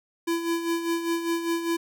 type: tone with tremolo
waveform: square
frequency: 335.8 Hz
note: E4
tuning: 32 cents sharp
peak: -23 dBFS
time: 0.27-1.77 s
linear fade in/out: 10 ms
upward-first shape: sine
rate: 5 Hz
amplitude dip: 60%
effects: none